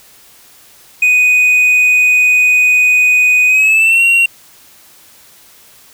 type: tone with pitch glide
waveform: triangle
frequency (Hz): 2489 to 2746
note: D#7 to F7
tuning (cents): 0 to -30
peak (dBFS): -5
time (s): 1.02-4.26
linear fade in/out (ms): 5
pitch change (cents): +170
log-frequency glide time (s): 3.47-4.03
effects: white hiss -43 dBFS RMS until 5.93 s